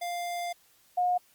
square / sine tone pair in turn, 698.5 / 718.6 Hz, F5 / F5, 0 / +49 cents, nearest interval unison, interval 49 cents, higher second, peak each -32 / -23 dBFS, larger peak second, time 0.01-0.53 / 0.97-1.18 s, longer first, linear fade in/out 10 ms, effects white hiss -63 dBFS RMS until 1.34 s + Opus 32 kbps

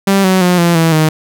sawtooth tone with pitch steps, 196 / 187.37 / 179.11 / 171.22 / 163.68 / 156.47 Hz, G3 / F#3 / F3 / F3 / E3 / D#3, 0 / +22 / +44 / -34 / -12 / +10 cents, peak -4 dBFS, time 0.07-1.09 s, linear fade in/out 5 ms, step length 170 ms, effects none

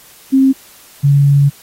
sine tone pair in turn, 267 / 141.44 Hz, C4 / C#3, +35 / +35 cents, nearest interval major seventh, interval 1100 cents, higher first, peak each -6 dBFS, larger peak neither, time 0.32-0.53 / 1.03-1.5 s, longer second, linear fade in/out 20 ms, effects white hiss -42 dBFS RMS until 1.62 s + AAC 48 kbps

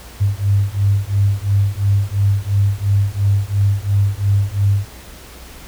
sine beating tone pair, 98.7 / 101.6 Hz, G2 / G#2, +12 / -38 cents, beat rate 2.9 Hz, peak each -16 dBFS, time 0.2-4.86 s, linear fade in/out 20 ms, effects added 60 Hz sine -39 dBFS peak until 5.67 s + pink hiss -39 dBFS RMS until 5.67 s

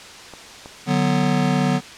clicks, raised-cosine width 1 ms, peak -23 dBFS, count 3, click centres 0.337 / 0.659 / 1.236 s
square chord, B minor, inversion first, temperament just, 148.16 / 185.21 / 246.9 Hz, D3 / F#3 / B3, +16 / +2 / 0 cents, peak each -22 dBFS, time 0.86-1.81 s, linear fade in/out 50 ms
effects white hiss -39 dBFS RMS until 1.97 s + low-pass 6000 Hz 12 dB/octave

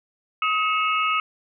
sine tone cluster, 1267 / 2194 / 2621 / 2848 Hz, D#6 / C#7 / E7 / F7, +31 / -18 / -11 / +33 cents, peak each -21 / -29 / -27 / -30 dBFS, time 0.42-1.2 s, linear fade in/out 2 ms, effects none

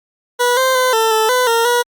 20% pulse tone with pitch steps, 488.4 / 521 / 510 / 446.6 / 438.8 / 502 / 461.1 / 483.1 Hz, B4 / C5 / C5 / A4 / A4 / B4 / A#4 / B4, -19 / -7 / -44 / +26 / -5 / +28 / -19 / -38 cents, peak -7 dBFS, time 0.39-1.83 s, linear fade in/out 20 ms, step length 180 ms, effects Opus 48 kbps

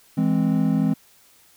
triangle chord, E augmented, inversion none, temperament equal, 164.81 / 207.7 / 261.6 Hz, E3 / G#3 / B#3, 0 / 0 / 0 cents, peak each -20 dBFS, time 0.17-0.94 s, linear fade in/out 10 ms, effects white hiss -55 dBFS RMS until 1.56 s

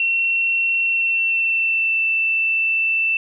sine tone with pitch glide, 2718 to 2665 Hz, F7 to E7, -48 to +18 cents, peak -16 dBFS, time 0-3.17 s, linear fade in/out 2 ms, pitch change -34 cents, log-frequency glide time 0.83-2.04 s, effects none

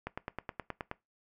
click train, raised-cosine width 0.5 ms, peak -21 dBFS, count 9, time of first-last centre 0.07-0.914 s, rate 9.48 Hz, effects noise-tail reverb RT60 0.2 s tail -20 dB re dry

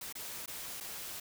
white noise with dropouts, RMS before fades -43 dBFS, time 0.01-1.2 s, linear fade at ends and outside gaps 5 ms, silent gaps 0.126-0.152 / 0.46-0.477 / 0.803-0.807 s, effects none

